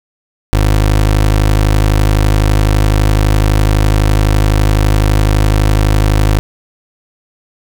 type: tone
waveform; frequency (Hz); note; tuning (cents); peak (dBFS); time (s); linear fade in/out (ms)
25% pulse; 51.91; G#1; 0; -4; 0.53-6.39; 0
effects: none